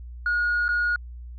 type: tone with dropouts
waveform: sine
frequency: 1441 Hz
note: F#6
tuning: 46 cents flat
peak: -19 dBFS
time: 0.26-0.96 s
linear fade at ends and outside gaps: 2 ms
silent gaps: 0.682-0.689 s
effects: tanh soft clip ceiling -18 dBFS + added 60 Hz sine -36 dBFS peak until 1.38 s